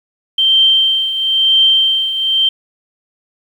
sine tone with tremolo, 3136 Hz, G7, in tune, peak -6 dBFS, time 0.38-2.49 s, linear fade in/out 5 ms, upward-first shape triangle, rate 1 Hz, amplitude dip 70%, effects 7-bit

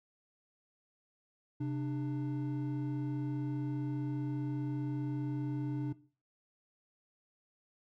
triangle tone pair together, 132.52 / 297.5 Hz, C3 / D4, +22 / +22 cents, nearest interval octave + major second, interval 1400 cents, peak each -33 / -34 dBFS, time 1.6-5.93 s, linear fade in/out 10 ms, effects noise-tail reverb RT60 0.4 s tail -18 dB re dry

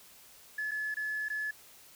sine tone with dropouts, 1716 Hz, A6, 44 cents flat, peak -31 dBFS, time 0.58-1.51 s, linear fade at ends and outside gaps 5 ms, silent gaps 0.711-0.716 / 0.943-0.968 / 1.285-1.3 s, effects tanh soft clip ceiling -27 dBFS + white hiss -56 dBFS RMS until 1.95 s

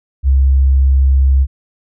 sine tone, 67.3 Hz, C2, 49 cents sharp, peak -6 dBFS, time 0.23-1.47 s, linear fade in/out 50 ms, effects tanh soft clip ceiling -2 dBFS

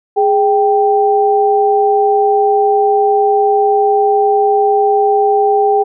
sine tone pair together, 415.3 / 784 Hz, G#4 / G5, 0 / 0 cents, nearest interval major seventh, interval 1100 cents, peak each -11 dBFS, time 0.16-5.84 s, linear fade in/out 20 ms, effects none

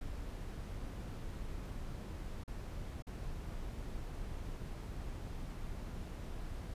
brown noise with dropouts, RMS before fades -43 dBFS, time 0.01-6.74 s, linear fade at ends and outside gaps 5 ms, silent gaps 2.437-2.477 / 3.023-3.068 s, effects resampled to 32000 Hz

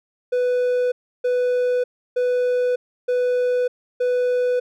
triangle tone bursts, 495.9 Hz, B4, 7 cents sharp, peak -15 dBFS, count 5, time 0.32-4.6 s, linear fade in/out 10 ms, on 600 ms, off 320 ms, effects none

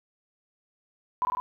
sine tone with echo, 999 Hz, B5, 20 cents sharp, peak -22 dBFS, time 1.22-1.25 s, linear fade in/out 0 ms, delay 50 ms, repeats 3, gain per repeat -2 dB, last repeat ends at 1.4 s, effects none

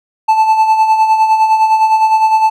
triangle tone with tremolo, 877 Hz, A5, 6 cents flat, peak -3 dBFS, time 0.28-2.5 s, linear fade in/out 10 ms, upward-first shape sine, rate 9.8 Hz, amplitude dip 55%, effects none

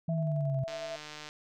sine linear sweep, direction down, 165.5 to 131.6 Hz, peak -28 dBFS, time 0.08-0.64 s, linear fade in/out 5 ms
sine tone with tremolo, 659.3 Hz, E5, in tune, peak -35 dBFS, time 0.09-0.96 s, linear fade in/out 2 ms, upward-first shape square, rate 11 Hz, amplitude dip 30%
click train, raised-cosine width 0.2 ms, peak -26 dBFS, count 93, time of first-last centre 0.68-1.289 s, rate 151 Hz
effects none

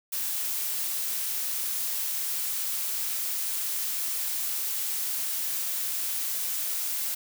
blue noise, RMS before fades -30 dBFS, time 0.12-7.15 s, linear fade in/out 10 ms, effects none

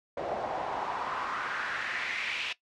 pink noise with band-pass filter sweep, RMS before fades -34 dBFS, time 0.17-2.53 s, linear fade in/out 5 ms, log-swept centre 570 to 2800 Hz, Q 3, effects noise-tail reverb RT60 0.1 s tail -17 dB re dry + low-pass 6000 Hz 12 dB/octave

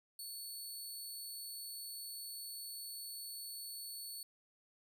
15% pulse tone, 4435 Hz, C#8, in tune, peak -38 dBFS, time 0.19-4.23 s, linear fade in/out 2 ms, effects none

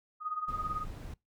sine tone with tremolo, 1244.5 Hz, D#6, in tune, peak -30 dBFS, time 0.2-0.86 s, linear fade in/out 50 ms, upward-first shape sine, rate 18 Hz, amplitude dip 75%
brown noise, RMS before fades -42 dBFS, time 0.48-1.14 s, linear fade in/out 5 ms
effects noise-tail reverb RT60 0.2 s tail -24 dB re dry

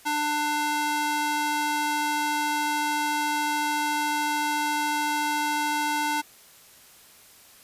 square tone with high-pass filter, 297.7 Hz, D4, 24 cents sharp, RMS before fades -26 dBFS, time 0.05-6.22 s, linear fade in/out 20 ms, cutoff 690 Hz, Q 1.3, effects white hiss -52 dBFS RMS until 7.63 s + resampled to 32000 Hz

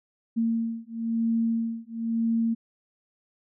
sine beating tone pair, 227.9 / 228.9 Hz, A#3 / A#3, -39 / -31 cents, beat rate 1 Hz, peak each -27 dBFS, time 0.36-2.55 s, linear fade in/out 20 ms, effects none

